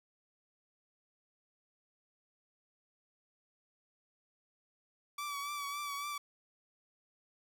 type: tone with vibrato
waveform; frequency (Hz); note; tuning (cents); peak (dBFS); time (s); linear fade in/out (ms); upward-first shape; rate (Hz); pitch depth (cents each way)
sawtooth; 1150; D6; -37; -34; 5.18-6.18; 5; triangle; 3.6; 46
effects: none